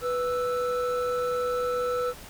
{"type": "tone pair together", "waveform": "triangle", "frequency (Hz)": [493.9, 1318.6], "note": ["B4", "E6"], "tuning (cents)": [0, 0], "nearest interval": "octave + perfect fourth", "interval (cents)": 1700, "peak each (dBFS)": [-24, -29], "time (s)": [0.01, 2.14], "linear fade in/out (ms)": 50, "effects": ["pink hiss -45 dBFS RMS until 2.29 s"]}